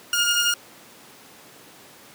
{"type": "tone pair together", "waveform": "25% pulse", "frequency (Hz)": [1418, 2847], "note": ["F6", "F7"], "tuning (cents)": [26, 33], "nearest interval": "octave", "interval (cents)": 1207, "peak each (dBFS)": -18, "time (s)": [0.13, 0.54], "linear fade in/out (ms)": 2, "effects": ["pink hiss -47 dBFS RMS until 2.14 s", "high-pass 200 Hz 12 dB/octave"]}